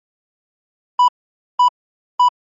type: tone bursts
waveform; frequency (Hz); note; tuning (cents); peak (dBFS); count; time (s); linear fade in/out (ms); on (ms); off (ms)
triangle; 987; B5; -1; -6; 3; 0.99-2.286; 5; 92; 510
effects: MP3 32 kbps